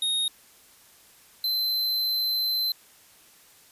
square tone pair in turn, 3729 / 4077 Hz, A#7 / C8, 0 / -46 cents, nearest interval major second, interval 154 cents, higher second, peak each -24 dBFS, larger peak neither, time 0.02-0.28 / 1.44-2.72 s, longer second, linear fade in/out 2 ms, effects white hiss -55 dBFS RMS until 3.71 s + resampled to 32000 Hz

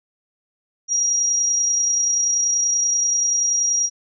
sine tone with amplitude modulation, 5710 Hz, F8, 37 cents sharp, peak -15 dBFS, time 0.88-3.9 s, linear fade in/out 50 ms, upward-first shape sine, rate 30.4 Hz, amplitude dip 30%, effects none

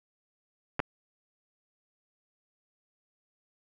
clicks, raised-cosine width 0.5 ms, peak -13 dBFS, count 2, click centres 0.794 / 0.801 s, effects none

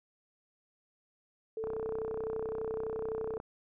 sine tone, 442.7 Hz, A4, 11 cents sharp, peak -34 dBFS, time 1.57-3.38 s, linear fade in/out 2 ms
click train, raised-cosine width 1 ms, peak -27 dBFS, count 57, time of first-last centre 1.64-3.401 s, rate 31.8 Hz
effects none

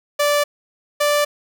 sawtooth tone pair in turn, 584 / 586.8 Hz, D5 / D5, -10 / -2 cents, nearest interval unison, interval 8 cents, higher second, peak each -11 dBFS, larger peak neither, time 0.19-0.44 / 1-1.25 s, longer neither, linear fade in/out 10 ms, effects none

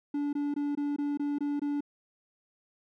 triangle tone bursts, 288.9 Hz, D4, 28 cents flat, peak -26 dBFS, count 8, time 0.14-1.807 s, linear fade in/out 5 ms, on 190 ms, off 21 ms, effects none

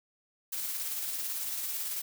blue noise with tremolo, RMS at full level -34 dBFS, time 0.52-2.02 s, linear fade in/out 10 ms, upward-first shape square, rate 18 Hz, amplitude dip 25%, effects none

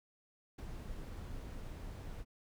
brown noise with ADSR envelope, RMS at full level -42 dBFS, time 0.58-2.25 s, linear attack 9 ms, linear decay 18 ms, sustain -3 dB, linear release 45 ms, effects none

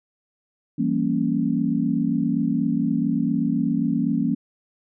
sine chord, E diminished seventh, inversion none, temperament equal with one note detuned, 168.37 / 196 / 233.1 / 277.2 Hz, E3 / G3 / Bb3 / Db4, +37 / 0 / 0 / 0 cents, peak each -26 / -27 / -23 / -24 dBFS, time 0.78-4.35 s, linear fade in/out 10 ms, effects none

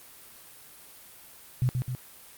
sine tone with echo, 125.8 Hz, B2, 32 cents sharp, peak -21 dBFS, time 1.62-1.69 s, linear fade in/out 0 ms, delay 130 ms, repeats 2, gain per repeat -4 dB, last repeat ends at 1.95 s, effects white hiss -50 dBFS RMS until 2.37 s + Opus 32 kbps

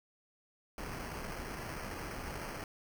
pink noise with sample-and-hold, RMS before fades -42 dBFS, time 0.78-2.64 s, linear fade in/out 2 ms, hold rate 3675 Hz, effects none

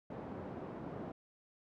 pink band-pass noise, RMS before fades -45 dBFS, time 0.1-1.12 s, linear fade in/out 5 ms, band 150 to 740 Hz, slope 12 dB/octave, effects none

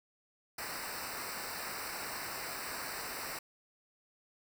pink noise with comb filter, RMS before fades -41 dBFS, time 0.58-3.39 s, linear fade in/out 5 ms, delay 0.3 ms, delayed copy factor -0.9, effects none

